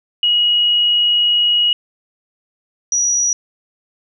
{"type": "tone pair in turn", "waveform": "sine", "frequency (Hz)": [2900, 5816], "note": ["F#7", "F#8"], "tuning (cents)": [-35, -31], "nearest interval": "octave", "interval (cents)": 1204, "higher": "second", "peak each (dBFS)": [-11, -13], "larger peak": "first", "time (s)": [[0.23, 1.73], [2.92, 3.33]], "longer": "first", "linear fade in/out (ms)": 2, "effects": []}